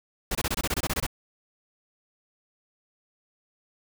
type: noise bursts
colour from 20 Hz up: pink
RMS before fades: -27 dBFS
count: 12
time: 0.31-1.066 s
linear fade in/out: 5 ms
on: 41 ms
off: 24 ms
effects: none

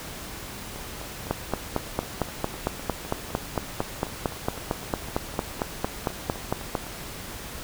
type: two click trains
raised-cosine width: 1 ms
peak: -23 / -9 dBFS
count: 25 / 25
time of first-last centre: 0.76-6.867 / 1.31-6.752 s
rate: 3.93 / 4.41 Hz
effects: pink hiss -38 dBFS RMS until 7.63 s

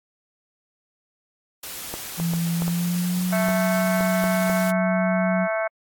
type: noise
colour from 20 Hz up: white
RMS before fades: -34 dBFS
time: 1.63-4.71 s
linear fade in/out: 5 ms
type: clicks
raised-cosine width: 1 ms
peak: -17 dBFS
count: 9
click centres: 1.94 / 2.2 / 2.336 / 2.621 / 2.68 / 3.486 / 4.008 / 4.24 / 4.498 s
type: tone with pitch glide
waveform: sine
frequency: 168.5 to 184.82 Hz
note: E3 to F#3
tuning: +38 to -2 cents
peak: -21 dBFS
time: 2.17-5.48 s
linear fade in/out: 50 ms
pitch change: +160 cents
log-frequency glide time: 2.53-3.47 s
type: harmonic tone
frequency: 220 Hz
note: A3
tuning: in tune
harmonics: 3 / 4 / 5 / 6 / 7 / 8 / 9 / 10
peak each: -23 / -35 / -34 / -34 / -31 / -41 / -42 / -33 dBFS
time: 3.32-5.68 s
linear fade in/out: 10 ms
effects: AAC 64 kbps

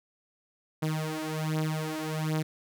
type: beating tone pair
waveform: sawtooth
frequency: 155.56 / 156.86 Hz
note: D#3 / D#3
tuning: 0 / +14 cents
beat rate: 1.3 Hz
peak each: -28 / -28 dBFS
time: 0.82-2.43 s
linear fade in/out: 10 ms
effects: none

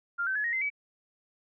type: tone with pitch steps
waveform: sine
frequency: 1396.9 / 1541 / 1700 / 1875.4 / 2069 / 2282 Hz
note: F6 / G6 / G#6 / A#6 / C7 / C#7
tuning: 0 / -30 / +40 / +10 / -20 / +50 cents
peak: -27 dBFS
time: 0.18-0.702 s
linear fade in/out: 20 ms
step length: 87 ms
effects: none

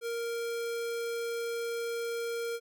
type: tone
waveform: square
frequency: 466.2 Hz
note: A#4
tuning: in tune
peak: -33 dBFS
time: 0.01-2.6 s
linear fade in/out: 50 ms
effects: none

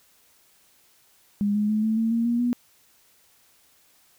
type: tone with pitch steps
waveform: sine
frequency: 204.1 / 209.2 / 214.5 / 219.9 / 225.4 / 231.1 / 236.9 / 242.9 Hz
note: G#3 / G#3 / A3 / A3 / A3 / A#3 / A#3 / B3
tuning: -30 / +13 / -44 / -1 / +42 / -15 / +28 / -29 cents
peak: -20 dBFS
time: 1.41-2.53 s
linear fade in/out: 0 ms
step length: 140 ms
effects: white hiss -60 dBFS RMS until 4.18 s

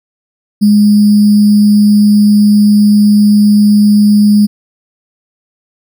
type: tone with sample-and-hold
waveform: sine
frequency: 207.7 Hz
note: G#3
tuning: in tune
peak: -3 dBFS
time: 0.61-4.47 s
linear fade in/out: 20 ms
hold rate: 4900 Hz
effects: none

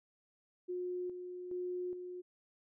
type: tone with tremolo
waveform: sine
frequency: 360 Hz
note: F#4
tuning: 47 cents flat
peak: -36 dBFS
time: 0.68-2.22 s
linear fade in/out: 20 ms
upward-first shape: square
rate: 1.2 Hz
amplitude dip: 50%
effects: none

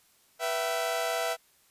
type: tone cluster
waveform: sawtooth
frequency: 489.8 / 664 / 768 Hz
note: B4 / E5 / G5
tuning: -14 / +12 / -36 cents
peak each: -31 / -26 / -31 dBFS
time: 0.39-1.37 s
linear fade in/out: 50 ms
effects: white hiss -64 dBFS RMS until 1.7 s + resampled to 32000 Hz

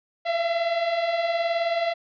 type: beating tone pair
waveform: 45% pulse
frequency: 659.3 / 678.3 Hz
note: E5 / E5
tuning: 0 / +49 cents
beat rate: 19 Hz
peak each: -30 / -23 dBFS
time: 0.25-1.94 s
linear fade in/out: 20 ms
effects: resampled to 11025 Hz + 10-bit

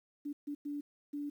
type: tone bursts at uneven times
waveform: sine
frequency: 290 Hz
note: D4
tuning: 22 cents flat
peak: -36 dBFS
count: 4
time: 0.25-0.33 / 0.47-0.55 / 0.65-0.81 / 1.13-1.3 s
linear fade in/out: 10 ms
effects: 11-bit

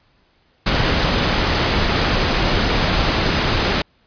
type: noise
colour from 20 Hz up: pink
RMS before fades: -17 dBFS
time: 0.66-3.82 s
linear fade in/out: 5 ms
effects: pink hiss -59 dBFS RMS until 4.06 s + resampled to 11025 Hz

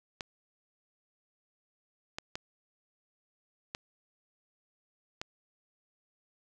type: clicks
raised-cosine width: 0.2 ms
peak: -19 dBFS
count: 5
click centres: 0.208 / 2.185 / 2.355 / 3.749 / 5.215 s
effects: none

